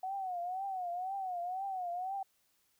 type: tone with vibrato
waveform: sine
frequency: 740 Hz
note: F#5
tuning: in tune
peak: -35 dBFS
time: 0.03-2.23 s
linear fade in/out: 5 ms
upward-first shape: triangle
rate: 2 Hz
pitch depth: 130 cents each way
effects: white hiss -74 dBFS RMS until 2.79 s